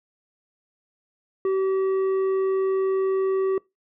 sine tone with tanh clipping, 383 Hz, G4, 40 cents flat, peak -21 dBFS, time 1.45-3.58 s, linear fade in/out 2 ms, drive 7 dB, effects noise-tail reverb RT60 0.2 s tail -23 dB re dry

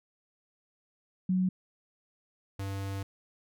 sine / square tone pair in turn, 185 / 98 Hz, F#3 / G2, 0 / 0 cents, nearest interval major seventh, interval 1100 cents, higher first, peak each -24 / -34 dBFS, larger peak first, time 1.29-1.49 / 2.59-3.03 s, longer second, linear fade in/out 5 ms, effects none

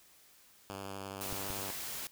5% pulse tone with vibrato, 97.9 Hz, G2, 2 cents flat, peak -30 dBFS, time 0.7-1.71 s, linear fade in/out 0 ms, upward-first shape sine, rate 12 Hz, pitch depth 21 cents each way
white noise, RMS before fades -41 dBFS, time 1.21-2.07 s, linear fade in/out 0 ms
clicks, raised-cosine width 5 ms, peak -31 dBFS, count 2, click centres 1.326 / 1.504 s
effects white hiss -62 dBFS RMS until 2.11 s

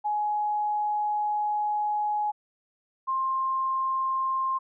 sine tone pair in turn, 839 / 1057.1 Hz, G#5 / C6, +17 / +17 cents, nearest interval major third, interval 400 cents, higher second, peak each -24 dBFS, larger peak neither, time 0.04-2.32 / 3.07-4.59 s, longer first, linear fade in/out 20 ms, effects none

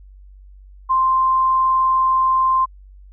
sine tone, 1046.5 Hz, C6, in tune, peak -13 dBFS, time 0.89-2.66 s, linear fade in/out 20 ms, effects added 48 Hz sine -40 dBFS peak until 3.12 s

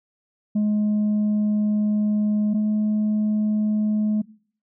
sine tone pair in turn, 210.3 / 212.6 Hz, G#3 / G#3, +22 / +41 cents, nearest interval unison, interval 19 cents, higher second, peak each -15 / -16 dBFS, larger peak first, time 0.55-2.54 / 2.54-4.22 s, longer first, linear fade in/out 10 ms, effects noise-tail reverb RT60 0.5 s tail -22 dB re dry + tanh soft clip ceiling -17 dBFS

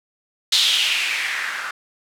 violet noise with low-pass filter sweep, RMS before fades -21 dBFS, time 0.52-1.71 s, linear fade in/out 5 ms, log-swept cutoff 3900 to 1400 Hz, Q 3.6, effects none

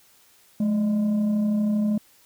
sine tone with frequency modulation, 212.3 Hz, G#3, 38 cents sharp, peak -18 dBFS, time 0.6-1.98 s, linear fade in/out 5 ms, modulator 392 Hz, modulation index 0.27, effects tanh soft clip ceiling -17 dBFS + white hiss -57 dBFS RMS until 2.25 s

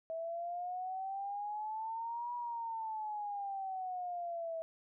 sine exponential two-way sweep, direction up then down, 648 to 970 to 648 Hz, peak -37 dBFS, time 0.1-4.62 s, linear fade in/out 0 ms, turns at 2.34 s, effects none

